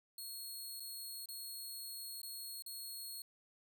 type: tone with dropouts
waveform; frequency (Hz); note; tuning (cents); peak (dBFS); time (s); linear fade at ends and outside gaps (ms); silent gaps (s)
15% pulse; 4307; C8; +49; -38; 0.18-3.22; 2; 0.798-0.803 / 1.258-1.287 / 2.217-2.231 / 2.623-2.662
effects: 13-bit